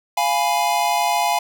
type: chord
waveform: square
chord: F diminished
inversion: none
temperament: equal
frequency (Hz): 698.5 / 830.6 / 987.8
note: F5 / Ab5 / Cb6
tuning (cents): 0 / 0 / 0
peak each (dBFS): -22 / -21 / -24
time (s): 0.17-1.39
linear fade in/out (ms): 5
effects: none